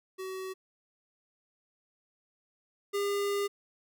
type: tone pair in turn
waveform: square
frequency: 377.4 / 403.6 Hz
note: F#4 / G#4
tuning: +34 / -49 cents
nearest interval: minor second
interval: 117 cents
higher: second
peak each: -37 / -29 dBFS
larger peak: second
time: 0.18-0.54 / 2.93-3.48 s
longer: second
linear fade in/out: 20 ms
effects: none